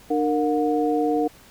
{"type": "tone cluster", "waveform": "sine", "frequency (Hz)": [299.9, 463.1, 723], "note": ["D4", "A#4", "F#5"], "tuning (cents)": [36, -11, -40], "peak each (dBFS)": [-22, -23, -25], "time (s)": [0.1, 1.28], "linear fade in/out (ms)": 10, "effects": ["pink hiss -50 dBFS RMS until 1.5 s"]}